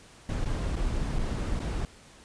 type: noise with dropouts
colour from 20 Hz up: brown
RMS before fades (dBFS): -29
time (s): 0.29-1.85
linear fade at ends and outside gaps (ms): 1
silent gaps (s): 0.447-0.458 / 0.756-0.765 / 1.186-1.192 / 1.592-1.602
effects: pink hiss -53 dBFS RMS until 2.24 s + resampled to 22050 Hz